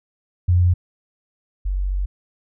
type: tone pair in turn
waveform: sine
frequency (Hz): 88.9 / 47.09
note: F2 / F#1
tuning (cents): +31 / +31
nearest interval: major seventh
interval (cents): 1100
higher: first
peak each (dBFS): -12 / -19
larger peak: first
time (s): 0.48-0.74 / 1.65-2.06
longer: second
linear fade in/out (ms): 10
effects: none